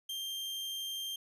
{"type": "tone", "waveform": "40% pulse", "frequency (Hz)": 3173, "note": "G7", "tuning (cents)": 20, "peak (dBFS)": -36, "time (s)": [0.09, 1.16], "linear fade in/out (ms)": 5, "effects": ["resampled to 32000 Hz", "13-bit"]}